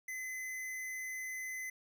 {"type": "tone", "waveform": "square", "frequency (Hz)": 2034, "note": "C7", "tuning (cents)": -50, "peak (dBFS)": -40, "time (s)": [0.08, 1.7], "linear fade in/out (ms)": 5, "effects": []}